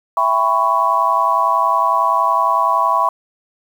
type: chord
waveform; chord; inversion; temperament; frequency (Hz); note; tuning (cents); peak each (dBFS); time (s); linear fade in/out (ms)
sine; C# half-diminished seventh; first; just; 665.2 / 798.3 / 997.9 / 1108.7; E5 / G5 / B5 / C#6; +16 / +31 / +18 / 0; -21 / -22 / -16 / -16; 0.17-3.09; 2
effects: 7-bit